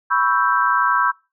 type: chord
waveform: sine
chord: C# half-diminished seventh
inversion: third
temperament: equal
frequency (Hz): 987.8 / 1108.7 / 1318.5 / 1568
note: B5 / C#6 / E6 / G6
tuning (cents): 0 / 0 / 0 / 0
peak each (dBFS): -20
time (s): 0.1-1.12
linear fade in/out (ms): 20
effects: noise-tail reverb RT60 0.3 s tail -25 dB re dry